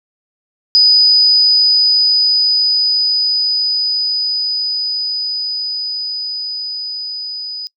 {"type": "tone with level ramp", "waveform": "sine", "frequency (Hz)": 4977, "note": "D#8", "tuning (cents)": 0, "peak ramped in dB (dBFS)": [-5, -22], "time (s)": [0.75, 7.67], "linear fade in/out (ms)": 0, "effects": ["noise-tail reverb RT60 0.1 s tail -24 dB re dry"]}